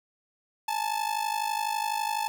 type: ring-modulated tone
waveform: 45% pulse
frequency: 870 Hz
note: A5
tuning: 20 cents flat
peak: -24 dBFS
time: 0.68-2.28 s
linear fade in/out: 0 ms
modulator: 26 Hz
effects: none